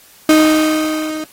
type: tone with level ramp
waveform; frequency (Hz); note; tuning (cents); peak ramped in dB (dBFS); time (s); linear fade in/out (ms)
35% pulse; 311.1; D#4; 0; -4 to -20; 0.29-1.24; 2
effects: white hiss -45 dBFS RMS until 1.32 s + AAC 48 kbps